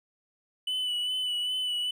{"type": "tone with vibrato", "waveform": "triangle", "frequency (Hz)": 2982, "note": "F#7", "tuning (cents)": 13, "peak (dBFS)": -26, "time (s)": [0.67, 1.91], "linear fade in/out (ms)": 5, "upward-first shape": "sine", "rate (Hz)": 2.5, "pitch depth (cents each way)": 28, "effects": []}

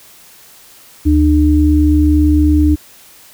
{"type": "tone pair together", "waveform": "sine", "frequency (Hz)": [75.2, 301.5], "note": ["D2", "D4"], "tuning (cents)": [42, 46], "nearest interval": "2 octaves", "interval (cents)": 2404, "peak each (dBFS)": -10, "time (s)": [1.05, 2.76], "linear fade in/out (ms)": 20, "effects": ["white hiss -42 dBFS RMS until 3.33 s"]}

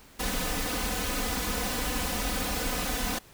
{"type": "noise with comb filter", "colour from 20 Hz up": "pink", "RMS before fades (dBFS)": -30, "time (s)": [0.19, 3.19], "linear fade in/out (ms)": 10, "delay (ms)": 4, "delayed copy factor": 0.95, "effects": ["pink hiss -54 dBFS RMS until 3.33 s"]}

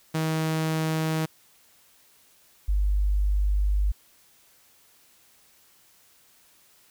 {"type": "tone pair in turn", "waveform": ["sawtooth", "sine"], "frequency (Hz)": [158.8, 50.02], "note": ["D#3", "G1"], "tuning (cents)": [36, 36], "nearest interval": "octave + minor sixth", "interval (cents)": 2000, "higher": "first", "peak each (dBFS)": -20, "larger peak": "neither", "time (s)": [[0.14, 1.26], [2.68, 3.92]], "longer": "second", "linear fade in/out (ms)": 10, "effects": ["white hiss -59 dBFS RMS until 6.9 s"]}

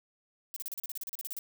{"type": "noise bursts", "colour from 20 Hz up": "violet", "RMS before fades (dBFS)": -38, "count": 15, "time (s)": [0.54, 1.389], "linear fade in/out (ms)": 0, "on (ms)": 23, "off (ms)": 36, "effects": []}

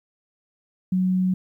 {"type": "tone", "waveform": "sine", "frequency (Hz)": 185, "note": "F#3", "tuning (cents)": 0, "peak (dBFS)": -18, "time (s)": [0.92, 1.34], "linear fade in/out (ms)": 5, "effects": ["10-bit"]}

